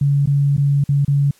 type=tone with dropouts; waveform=sine; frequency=141.5 Hz; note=C#3; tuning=36 cents sharp; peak=-12 dBFS; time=0.01-1.31 s; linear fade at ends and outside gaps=5 ms; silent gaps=0.259-0.272 / 0.567-0.578 / 0.84-0.889 / 1.049-1.079 s; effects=white hiss -53 dBFS RMS until 1.39 s + low-pass 12000 Hz 12 dB/octave